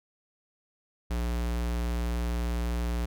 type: tone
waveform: square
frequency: 59.1 Hz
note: A#1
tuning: 24 cents sharp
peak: -28 dBFS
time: 1.1-3.06 s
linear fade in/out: 10 ms
effects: none